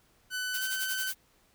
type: tone with pitch glide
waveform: sawtooth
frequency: 1500 to 1525.3 Hz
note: F#6 to G6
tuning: +23 to -48 cents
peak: -28 dBFS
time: 0.3-1.13 s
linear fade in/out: 50 ms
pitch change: +29 cents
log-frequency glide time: 0.56-0.62 s
type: noise with tremolo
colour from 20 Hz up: blue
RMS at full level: -34 dBFS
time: 0.53-1.15 s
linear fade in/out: 20 ms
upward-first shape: sine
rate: 11 Hz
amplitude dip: 80%
effects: pink hiss -66 dBFS RMS until 1.54 s